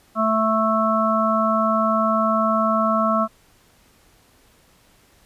harmonic tone, 220 Hz, A3, in tune, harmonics 1 / 3 / 5 / 6, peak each -22 / -22 / -22 / -22 dBFS, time 0.15-3.28 s, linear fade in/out 50 ms, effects pink hiss -56 dBFS RMS until 5.25 s + resampled to 32000 Hz

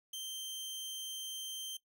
sawtooth tone, 3136 Hz, G7, in tune, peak -37 dBFS, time 0.13-1.77 s, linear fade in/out 5 ms, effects noise-tail reverb RT60 0.1 s tail -17 dB re dry

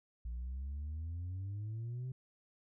sine exponential sweep, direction up, 57.1 to 130.81 Hz, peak -36 dBFS, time 0.25-2.12 s, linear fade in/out 5 ms, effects tanh soft clip ceiling -37 dBFS

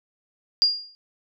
sine tone with exponential decay, 4817 Hz, D8, 43 cents sharp, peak -12 dBFS, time 0.62-0.95 s, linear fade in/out 0 ms, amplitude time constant 70 ms, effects none

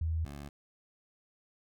sine / 15% pulse tone pair in turn, 80.8 / 71.44 Hz, E2 / D2, -34 / -47 cents, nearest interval major second, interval 213 cents, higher first, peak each -29 / -36 dBFS, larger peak first, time 0.01-0.25 / 0.25-0.49 s, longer neither, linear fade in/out 5 ms, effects none

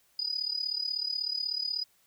sine tone with amplitude modulation, 4952 Hz, D#8, 9 cents flat, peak -26 dBFS, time 0.19-1.84 s, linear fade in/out 2 ms, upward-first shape sine, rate 36.3 Hz, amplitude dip 85%, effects white hiss -67 dBFS RMS until 2.06 s

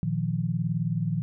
sine chord, Bb suspended fourth, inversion none, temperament equal, 116.54 / 155.56 / 174.61 Hz, Bb2 / Eb3 / F3, 0 / 0 / 0 cents, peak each -30 / -28 / -29 dBFS, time 0.03-1.22 s, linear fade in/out 0 ms, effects none

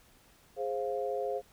sine chord, F minor, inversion first, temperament equal with one note detuned, 415.3 / 527.8 / 698.5 Hz, Ab4 / C5 / F5, 0 / +15 / 0 cents, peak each -35 / -34 / -37 dBFS, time 0.56-1.42 s, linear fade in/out 50 ms, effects pink hiss -62 dBFS RMS until 1.52 s

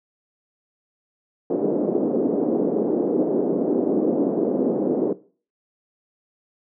pink band-pass noise, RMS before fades -21 dBFS, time 1.5-5.13 s, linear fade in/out 5 ms, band 240 to 480 Hz, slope 24 dB/octave, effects noise-tail reverb RT60 0.4 s tail -18 dB re dry + high-pass 150 Hz 12 dB/octave

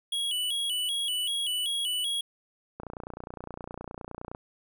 square tone with vibrato, 3136 Hz, G7, in tune, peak -28 dBFS, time 0.12-2.21 s, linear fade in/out 5 ms, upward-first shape square, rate 2.6 Hz, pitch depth 95 cents each way
click train, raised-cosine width 1 ms, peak -24 dBFS, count 47, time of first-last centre 2.8-4.349 s, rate 29.7 Hz
effects none

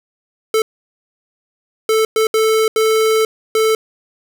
square tone bursts at uneven times, 440 Hz, A4, in tune, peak -12 dBFS, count 6, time 0.54-0.62 / 1.89-2.05 / 2.16-2.27 / 2.34-2.68 / 2.76-3.25 / 3.55-3.75 s, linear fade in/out 2 ms, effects none

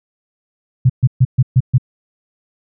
sine tone bursts, 127 Hz, B2, 49 cents sharp, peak -6 dBFS, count 6, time 0.85-1.782 s, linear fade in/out 10 ms, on 47 ms, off 130 ms, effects none

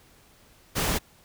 pink noise, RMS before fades -26 dBFS, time 0.75-0.99 s, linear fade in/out 20 ms, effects pink hiss -57 dBFS RMS until 1.24 s

